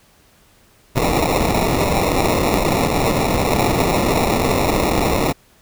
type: noise with sample-and-hold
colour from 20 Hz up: white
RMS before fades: -17 dBFS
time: 0.95-5.33 s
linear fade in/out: 20 ms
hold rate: 1575 Hz
effects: pink hiss -53 dBFS RMS until 5.61 s